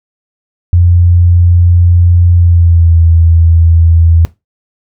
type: tone with pitch glide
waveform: sine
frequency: 87.31 to 82.89 Hz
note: F2 to E2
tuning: 0 to +10 cents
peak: -3 dBFS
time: 0.73-4.25 s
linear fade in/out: 0 ms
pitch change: -90 cents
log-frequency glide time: 2.33-2.99 s
effects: noise-tail reverb RT60 0.2 s tail -18 dB re dry